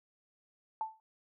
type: tone with exponential decay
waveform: sine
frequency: 880 Hz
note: A5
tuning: in tune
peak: -29 dBFS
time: 0.81-1 s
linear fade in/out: 1 ms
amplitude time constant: 40 ms
effects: none